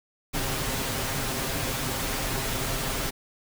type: noise with comb filter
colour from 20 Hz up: pink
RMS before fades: -29 dBFS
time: 0.33-3.11 s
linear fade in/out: 20 ms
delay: 7.5 ms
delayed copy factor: +0.5
effects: none